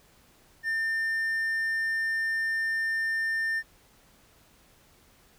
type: tone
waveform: triangle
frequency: 1800 Hz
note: A6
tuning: 39 cents sharp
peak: -24 dBFS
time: 0.63-3.63 s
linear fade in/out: 50 ms
effects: pink hiss -60 dBFS RMS until 5.38 s